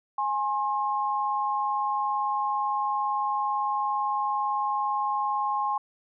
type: tone pair together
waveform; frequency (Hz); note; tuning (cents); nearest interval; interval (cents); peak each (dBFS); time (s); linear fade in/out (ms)
sine; 830.6 / 1068.4; G#5 / C6; 0 / +36; major third; 436; -27; 0.18-5.78; 5
effects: none